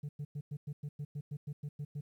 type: tone bursts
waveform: sine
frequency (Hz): 145.9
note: D3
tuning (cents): -11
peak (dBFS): -34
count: 13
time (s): 0.03-2.01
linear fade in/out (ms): 10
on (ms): 60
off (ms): 100
effects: tanh soft clip ceiling -36 dBFS + 12-bit